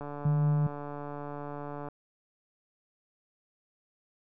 click train, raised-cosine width 1 ms, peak -26 dBFS, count 273, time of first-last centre 0.01-1.886 s, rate 145 Hz
sine tone, 149.6 Hz, D3, 32 cents sharp, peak -23 dBFS, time 0.25-0.67 s, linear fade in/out 5 ms
effects none

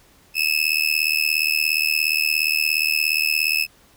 30% pulse tone with amplitude modulation, 2596 Hz, E7, 27 cents flat, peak -11 dBFS, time 0.34-3.67 s, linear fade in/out 50 ms, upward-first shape sine, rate 77.1 Hz, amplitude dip 100%, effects pink hiss -54 dBFS RMS until 3.96 s

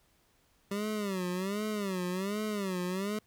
25% pulse tone with vibrato, 196 Hz, G3, in tune, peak -28 dBFS, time 0.71-3.19 s, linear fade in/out 5 ms, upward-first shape sine, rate 1.3 Hz, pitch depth 160 cents each way, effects pink hiss -69 dBFS RMS until 3.26 s

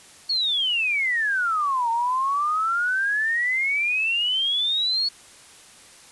sine exponential two-way sweep, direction down then up, 4421 to 908 to 4421 Hz, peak -20 dBFS, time 0.29-5.09 s, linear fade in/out 10 ms, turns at 1.9 s, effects white hiss -48 dBFS RMS until 6.11 s + resampled to 24000 Hz

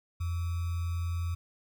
sine tone with sample-and-hold, 85.6 Hz, F2, 34 cents flat, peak -29 dBFS, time 0.2-1.35 s, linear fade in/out 10 ms, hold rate 1225 Hz, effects none

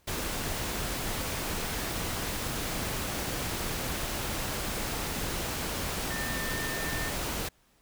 sine tone in noise, 1801 Hz, A6, 40 cents sharp, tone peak -36 dBFS, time 6.1-7.1 s, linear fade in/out 10 ms, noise pink, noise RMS -33 dBFS, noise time 0.07-7.49 s, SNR -6 dB, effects pink hiss -66 dBFS RMS until 7.81 s

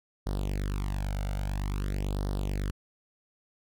sawtooth tone with flanger, 49 Hz, G1, in tune, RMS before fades -31 dBFS, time 0.26-2.71 s, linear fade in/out 10 ms, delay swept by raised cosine 0.2 to 1.4 ms, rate 0.5 Hz, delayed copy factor +0.9, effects none

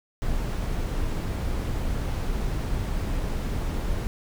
brown noise, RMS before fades -27 dBFS, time 0.22-4.07 s, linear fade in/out 0 ms, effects none

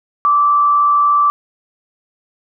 sine tone with frequency modulation, 1165 Hz, D6, 14 cents flat, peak -9 dBFS, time 0.25-1.3 s, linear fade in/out 0 ms, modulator 96.8 Hz, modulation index 0.33, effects none

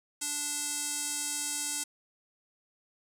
square tone with band-pass filter, 292.7 Hz, D4, 6 cents flat, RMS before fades -34 dBFS, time 0.21-1.84 s, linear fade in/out 10 ms, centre 8200 Hz, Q 2.6, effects none

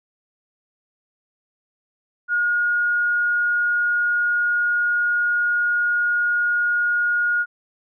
sine tone, 1435 Hz, F6, 47 cents sharp, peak -17 dBFS, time 2.28-7.46 s, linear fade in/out 50 ms, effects none

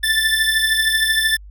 25% pulse beating tone pair, 1760 / 1773 Hz, A6 / A6, 0 / +13 cents, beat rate 13 Hz, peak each -13 / -16 dBFS, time 0.03-1.37 s, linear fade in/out 10 ms, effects added 50 Hz sine -36 dBFS peak until 1.5 s

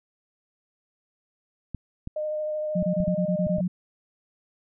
clicks, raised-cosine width 5 ms, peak -20 dBFS, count 7, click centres 1.747 / 2.074 / 2.827 / 3.003 / 3.08 / 3.468 / 3.584 s
sine tone with vibrato, 611 Hz, D#5, 32 cents flat, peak -26 dBFS, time 2.16-3.61 s, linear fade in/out 5 ms, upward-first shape sine, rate 13 Hz, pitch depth 12 cents each way
sine tone bursts, 180 Hz, F#3, 47 cents flat, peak -22 dBFS, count 9, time 2.75-3.68 s, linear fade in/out 10 ms, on 82 ms, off 24 ms
effects none

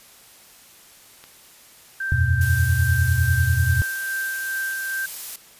clicks, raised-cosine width 0.2 ms, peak -25 / -26 dBFS, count 2, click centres 1.24 / 3.836 s
sine tone with tremolo, 1568 Hz, G6, in tune, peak -23 dBFS, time 2-5.06 s, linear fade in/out 5 ms, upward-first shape sine, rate 2.4 Hz, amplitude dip 30%
sine chord, E suspended second, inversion none, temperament equal, 82.41 / 92.5 / 123.47 Hz, E2 / F#2 / B2, 0 / 0 / 0 cents, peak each -21 dBFS, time 2.12-3.82 s, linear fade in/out 0 ms
blue noise, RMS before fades -32 dBFS, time 2.41-5.36 s, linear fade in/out 2 ms
effects white hiss -49 dBFS RMS until 5.59 s + resampled to 32000 Hz

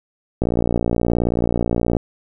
click train, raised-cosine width 2 ms, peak -5 dBFS, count 92, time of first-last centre 0.42-1.968 s, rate 58.8 Hz, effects none

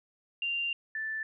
sine tone pair in turn, 2782 / 1760.7 Hz, F7 / A6, -7 / +1 cents, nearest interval minor sixth, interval 792 cents, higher first, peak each -29 / -32 dBFS, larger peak first, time 0.42-0.73 / 0.95-1.23 s, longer first, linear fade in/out 2 ms, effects none

